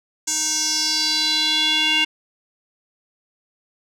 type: tone with band-pass filter sweep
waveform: square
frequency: 310.3 Hz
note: D#4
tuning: 5 cents flat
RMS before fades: -20 dBFS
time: 0.27-2.05 s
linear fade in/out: 10 ms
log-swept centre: 6900 to 2800 Hz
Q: 4.5
effects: none